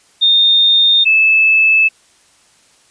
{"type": "tone pair in turn", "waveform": "sine", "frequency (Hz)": [3652, 2616], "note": ["A#7", "E7"], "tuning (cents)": [-36, -14], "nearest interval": "tritone", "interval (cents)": 578, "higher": "first", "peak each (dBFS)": -7, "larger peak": "neither", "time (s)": [[0.21, 1.05], [1.05, 1.89]], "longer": "neither", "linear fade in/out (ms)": 20, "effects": ["white hiss -51 dBFS RMS until 2.9 s", "resampled to 22050 Hz"]}